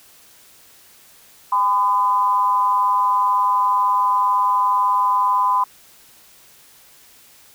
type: tone with amplitude modulation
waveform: sine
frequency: 1011 Hz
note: B5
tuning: 40 cents sharp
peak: -11 dBFS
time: 1.52-5.64 s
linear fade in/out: 5 ms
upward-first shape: sine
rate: 204 Hz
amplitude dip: 70%
effects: white hiss -49 dBFS RMS until 7.54 s